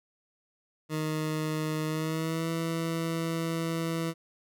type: tone with pitch glide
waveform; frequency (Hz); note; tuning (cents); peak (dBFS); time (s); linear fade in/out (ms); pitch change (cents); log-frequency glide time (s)
20% pulse; 155.56 to 164.62; D#3 to E3; 0 to -2; -24; 0.89-4.14; 50; +98; 1.86-2.49
effects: none